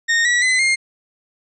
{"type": "tone with pitch steps", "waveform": "40% pulse", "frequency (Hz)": [1846, 1934.4, 2027, 2124], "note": ["A#6", "B6", "B6", "C7"], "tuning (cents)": [-17, -36, 45, 25], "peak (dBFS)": -13, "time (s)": [0.08, 0.76], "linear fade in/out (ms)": 20, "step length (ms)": 170, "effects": ["resampled to 22050 Hz"]}